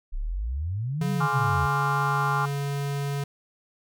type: exponential two-way sweep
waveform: sine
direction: up then down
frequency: 30.06 to 196 to 76.5 Hz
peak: -26 dBFS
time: 0.12-1.67 s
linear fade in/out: 20 ms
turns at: 1.11 s
type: tone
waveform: square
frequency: 141.3 Hz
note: C#3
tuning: 34 cents sharp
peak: -27 dBFS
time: 1.01-3.24 s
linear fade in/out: 5 ms
type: chord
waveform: sine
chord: D half-diminished seventh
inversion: second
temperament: equal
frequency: 830.6 / 1046.5 / 1174.7 / 1396.9 Hz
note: Ab5 / C6 / D6 / F6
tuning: 0 / 0 / 0 / 0 cents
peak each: -29 dBFS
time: 1.2-2.46 s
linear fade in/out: 10 ms
effects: none